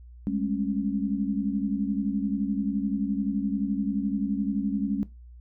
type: tone cluster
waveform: sine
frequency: 200.8 / 212.4 / 274.8 Hz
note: G3 / G#3 / C#4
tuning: +42 / +39 / -15 cents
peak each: -29 dBFS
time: 0.27-5.03 s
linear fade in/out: 0 ms
effects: noise-tail reverb RT60 0.2 s tail -17 dB re dry + added 60 Hz sine -44 dBFS peak until 5.4 s